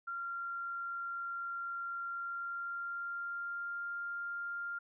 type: tone with pitch glide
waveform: sine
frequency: 1382 to 1397.3 Hz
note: F6 to F6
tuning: -19 to 0 cents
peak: -37 dBFS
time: 0.07-4.79 s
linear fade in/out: 10 ms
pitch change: +19 cents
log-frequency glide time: 2.08-3.84 s
effects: none